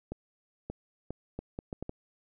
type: accelerating click train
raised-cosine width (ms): 2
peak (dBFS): -23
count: 8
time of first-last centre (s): 0.12-1.894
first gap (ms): 580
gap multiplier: 0.7
effects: none